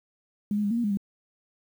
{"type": "tone with pitch steps", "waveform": "sine", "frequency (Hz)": [206, 209.1, 202.7, 231.7, 237.9, 206.5, 199.1], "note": ["G#3", "G#3", "G#3", "A#3", "A#3", "G#3", "G3"], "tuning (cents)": [-14, 12, -42, -10, 35, -10, 27], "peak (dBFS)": -23, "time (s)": [0.51, 0.972], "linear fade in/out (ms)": 2, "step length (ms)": 66, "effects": ["9-bit"]}